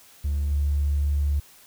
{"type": "tone with level steps", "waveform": "triangle", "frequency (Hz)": 72, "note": "D2", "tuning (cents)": -34, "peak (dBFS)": [-19, -16], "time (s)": [0.24, 1.4], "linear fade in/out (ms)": 10, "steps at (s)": 0.51, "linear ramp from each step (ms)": 5, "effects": ["tanh soft clip ceiling -18 dBFS", "white hiss -52 dBFS RMS until 1.66 s"]}